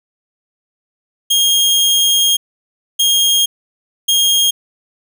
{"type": "tone bursts at uneven times", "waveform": "sawtooth", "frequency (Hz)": 3242, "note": "G#7", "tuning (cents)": -42, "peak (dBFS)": -7, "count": 3, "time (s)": [[1.3, 2.37], [2.99, 3.46], [4.08, 4.51]], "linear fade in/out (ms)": 10, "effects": []}